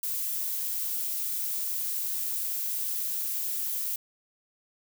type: noise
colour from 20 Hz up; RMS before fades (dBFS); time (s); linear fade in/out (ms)
violet; -31; 0.03-3.96; 5
effects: none